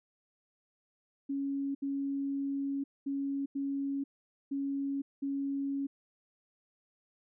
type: tone bursts at uneven times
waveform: sine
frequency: 277.2 Hz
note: C#4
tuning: in tune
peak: -31 dBFS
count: 6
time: 1.29-1.75 / 1.82-2.84 / 3.06-3.46 / 3.55-4.04 / 4.51-5.02 / 5.22-5.87 s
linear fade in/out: 10 ms
effects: none